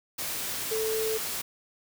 sine tone in noise, 440 Hz, A4, in tune, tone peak -27 dBFS, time 0.71-1.18 s, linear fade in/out 10 ms, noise white, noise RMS -33 dBFS, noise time 0.18-1.42 s, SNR +3 dB, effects none

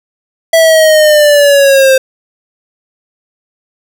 square linear sweep, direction down, 659.3 to 523.3 Hz, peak -4 dBFS, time 0.53-1.98 s, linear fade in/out 5 ms, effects none

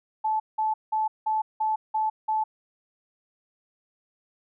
sine tone bursts, 869 Hz, A5, 22 cents flat, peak -22 dBFS, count 7, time 0.24-2.44 s, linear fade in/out 10 ms, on 160 ms, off 180 ms, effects none

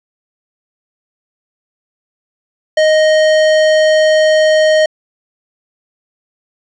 sine tone with hard clipping, 622.3 Hz, D#5, in tune, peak -9 dBFS, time 2.77-4.86 s, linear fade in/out 5 ms, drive 15 dB, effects resampled to 22050 Hz

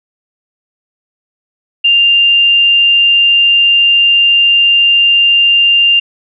sine tone, 2794 Hz, F7, in tune, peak -5 dBFS, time 1.84-6 s, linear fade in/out 10 ms, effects none

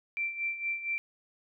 sine tone with tremolo, 2349 Hz, D7, in tune, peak -28 dBFS, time 0.17-0.98 s, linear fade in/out 0 ms, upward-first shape sine, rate 4.3 Hz, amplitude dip 70%, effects none

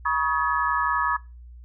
sine tone cluster, 967 / 1112 / 1263 / 1700 Hz, B5 / C#6 / D#6 / G#6, -37 / +5 / +26 / +40 cents, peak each -26 dBFS, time 0.05-1.17 s, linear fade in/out 10 ms, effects noise-tail reverb RT60 0.3 s tail -23 dB re dry + added 60 Hz sine -41 dBFS peak until 1.64 s

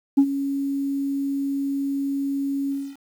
sine tone with ADSR envelope, 277.2 Hz, C#4, in tune, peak -8 dBFS, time 0.17-2.97 s, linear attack 14 ms, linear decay 68 ms, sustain -14 dB, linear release 260 ms, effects tanh soft clip ceiling -9 dBFS + 8-bit

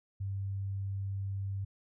sine tone, 98 Hz, G2, in tune, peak -33 dBFS, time 0.2-1.65 s, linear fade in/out 10 ms, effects none

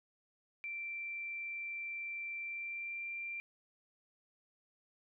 sine tone with pitch glide, 2349 to 2367 Hz, D7 to D7, 0 to +13 cents, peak -39 dBFS, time 0.64-3.4 s, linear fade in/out 0 ms, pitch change +13 cents, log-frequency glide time 2.4-3.08 s, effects none

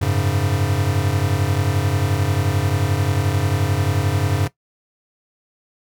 square chord, F# suspended second, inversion none, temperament equal, 92.5 / 103.83 / 138.59 Hz, F#2 / G#2 / C#3, 0 / 0 / 0 cents, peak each -22 / -22 / -23 dBFS, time 0.01-4.48 s, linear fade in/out 10 ms, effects noise-tail reverb RT60 0.1 s tail -17 dB re dry

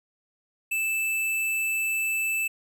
square tone, 2637 Hz, E7, in tune, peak -25 dBFS, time 0.71-2.48 s, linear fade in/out 10 ms, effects none

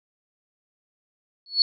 sine tone with exponential growth, 4398 Hz, C#8, 14 cents flat, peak -11 dBFS, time 1.46-1.62 s, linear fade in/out 1 ms, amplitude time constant 33 ms, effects none

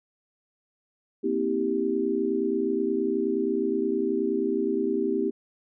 sine chord, C dominant seventh, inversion third, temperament equal with one note detuned, 233.1 / 261.6 / 321.4 / 392 Hz, Bb3 / C4 / E4 / G4, 0 / 0 / -44 / 0 cents, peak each -31 / -30 / -29 / -26 dBFS, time 1.23-5.31 s, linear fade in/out 20 ms, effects none

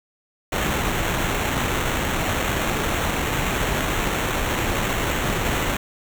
pink noise with sample-and-hold, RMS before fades -23 dBFS, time 0.52-5.77 s, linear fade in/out 5 ms, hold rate 4900 Hz, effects none

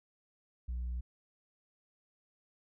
sine tone with tanh clipping, 60.9 Hz, B1, 24 cents flat, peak -35 dBFS, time 0.68-1.01 s, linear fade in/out 10 ms, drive 1 dB, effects none

